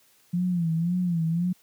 sine tone with vibrato, 171.5 Hz, F3, 31 cents flat, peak -22 dBFS, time 0.33-1.53 s, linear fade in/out 10 ms, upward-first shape sine, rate 1.9 Hz, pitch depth 100 cents each way, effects white hiss -61 dBFS RMS until 1.62 s + high-pass 60 Hz 12 dB/octave

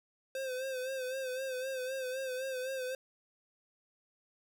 square tone with vibrato, 520 Hz, C5, 11 cents flat, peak -36 dBFS, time 0.35-2.95 s, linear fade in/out 2 ms, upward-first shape sine, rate 3.9 Hz, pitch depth 55 cents each way, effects none

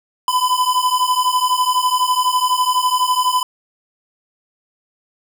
square beating tone pair, 1000 / 1012 Hz, B5 / B5, +21 / +42 cents, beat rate 12 Hz, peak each -18 dBFS, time 0.28-3.43 s, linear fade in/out 2 ms, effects none

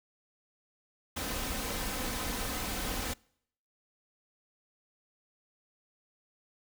pink noise with comb filter, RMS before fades -35 dBFS, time 1.16-3.14 s, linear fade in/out 10 ms, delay 3.9 ms, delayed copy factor +0.5, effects noise-tail reverb RT60 0.7 s tail -26 dB re dry

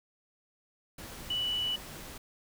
sine tone in noise, 2960 Hz, F#7, in tune, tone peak -29 dBFS, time 1.3-1.76 s, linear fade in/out 5 ms, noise pink, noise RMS -45 dBFS, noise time 0.98-2.18 s, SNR +13 dB, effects none

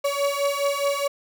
35% pulse beating tone pair, 562 / 566.8 Hz, C#5 / C#5, +24 / +38 cents, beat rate 4.8 Hz, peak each -23 dBFS, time 0.04-1.08 s, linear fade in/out 10 ms, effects none

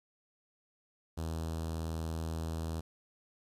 sawtooth tone with notch filter, 81 Hz, E2, 30 cents flat, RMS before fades -37 dBFS, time 1.17-2.81 s, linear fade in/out 10 ms, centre 2100 Hz, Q 0.99, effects resampled to 32000 Hz + 11-bit

